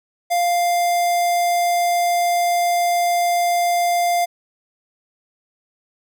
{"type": "tone with notch filter", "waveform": "square", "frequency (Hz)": 698.5, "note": "F5", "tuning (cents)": 0, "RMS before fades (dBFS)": -18, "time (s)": [0.3, 4.26], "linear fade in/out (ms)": 20, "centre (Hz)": 2900, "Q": 1.6, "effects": []}